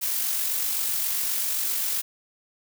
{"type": "noise with amplitude modulation", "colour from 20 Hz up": "blue", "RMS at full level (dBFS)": -25, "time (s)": [0.01, 2.02], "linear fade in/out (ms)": 20, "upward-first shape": "sine", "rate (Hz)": 47.6, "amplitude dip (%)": 30, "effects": []}